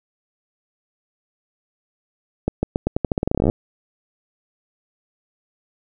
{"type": "accelerating click train", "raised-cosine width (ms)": 2, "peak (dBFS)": -5, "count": 21, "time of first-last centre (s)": [2.48, 3.499], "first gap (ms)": 150, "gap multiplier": 0.86, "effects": []}